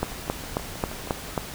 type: two click trains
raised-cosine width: 1 ms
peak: -22 / -9 dBFS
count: 7 / 6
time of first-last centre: 0.12-1.074 / 0.03-1.378 s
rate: 6.29 / 3.71 Hz
effects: pink hiss -37 dBFS RMS until 1.54 s